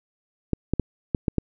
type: clicks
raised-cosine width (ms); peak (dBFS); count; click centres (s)
3; -8; 6; 0.533 / 0.736 / 0.797 / 1.148 / 1.282 / 1.383
effects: none